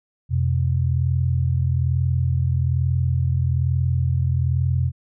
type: tone pair together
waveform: sine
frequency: 87.31 / 128.45 Hz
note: F2 / C3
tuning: 0 / -32 cents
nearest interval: perfect fifth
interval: 668 cents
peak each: -20 dBFS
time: 0.29-4.92 s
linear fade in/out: 50 ms
effects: none